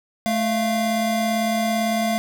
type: tone pair together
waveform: square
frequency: 217.7 / 691 Hz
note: A3 / F5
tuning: -18 / -19 cents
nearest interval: octave + minor sixth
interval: 1999 cents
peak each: -23 dBFS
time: 0.26-2.18 s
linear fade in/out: 0 ms
effects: none